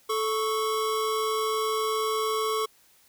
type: tone pair together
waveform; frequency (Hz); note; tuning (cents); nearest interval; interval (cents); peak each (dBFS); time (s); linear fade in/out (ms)
square; 436.9 / 1108.7; A4 / C#6; -12 / 0; octave + major third; 1612; -28 / -29; 0.09-2.66; 10
effects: white hiss -60 dBFS RMS until 3.08 s